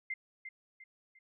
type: tone with echo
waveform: sine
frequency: 2093 Hz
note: C7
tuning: in tune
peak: -34 dBFS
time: 0.1-0.14 s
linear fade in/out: 5 ms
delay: 350 ms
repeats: 3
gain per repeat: -8 dB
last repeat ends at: 1.19 s
effects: none